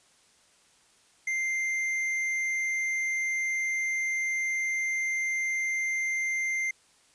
sine tone with tanh clipping, 2093 Hz, C7, in tune, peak -28 dBFS, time 1.27-6.71 s, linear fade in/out 5 ms, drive 8 dB, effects white hiss -62 dBFS RMS until 7.14 s + resampled to 22050 Hz

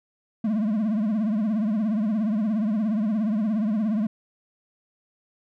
triangle tone with vibrato, 214.4 Hz, A3, 45 cents flat, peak -19 dBFS, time 0.44-4.07 s, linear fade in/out 5 ms, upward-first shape triangle, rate 17 Hz, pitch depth 150 cents each way, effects none

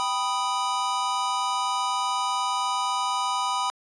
square chord, G augmented, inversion none, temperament equal, 784 / 987.8 / 1244.5 Hz, G5 / B5 / D#6, 0 / 0 / 0 cents, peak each -32 / -27 / -30 dBFS, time 0-3.7 s, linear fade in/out 0 ms, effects resampled to 22050 Hz

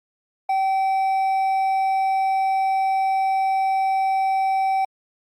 triangle tone with hard clipping, 770 Hz, G5, 31 cents flat, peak -19 dBFS, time 0.49-4.85 s, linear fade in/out 5 ms, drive 7 dB, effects Opus 48 kbps

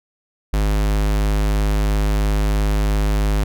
square tone, 51.5 Hz, G#1, 14 cents flat, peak -16 dBFS, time 0.53-3.44 s, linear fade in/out 5 ms, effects none

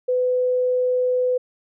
sine tone, 502 Hz, B4, 28 cents sharp, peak -17 dBFS, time 0.08-1.38 s, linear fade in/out 10 ms, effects none

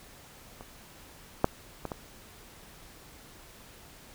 clicks, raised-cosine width 1 ms, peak -29 / -7 / -20 / -20 dBFS, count 4, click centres 0.609 / 1.444 / 1.853 / 1.918 s, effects pink hiss -52 dBFS RMS until 4.14 s

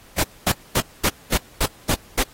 pink noise bursts, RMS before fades -19 dBFS, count 8, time 0.18-2.23 s, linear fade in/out 5 ms, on 55 ms, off 230 ms, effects pink hiss -49 dBFS RMS until 2.33 s + AAC 48 kbps

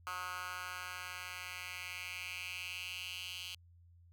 10% pulse tone with high-pass filter sweep, 181.3 Hz, F#3, 35 cents flat, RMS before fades -44 dBFS, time 0.07-3.55 s, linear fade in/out 0 ms, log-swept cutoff 1300 to 3200 Hz, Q 3.8, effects added 86 Hz sine -59 dBFS peak until 4.12 s

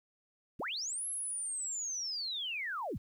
sine linear two-way sweep, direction up then down, 31 to 11175 to 31 Hz, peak -35 dBFS, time 0.59-2.98 s, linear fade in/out 10 ms, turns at 1.07 s, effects 11-bit

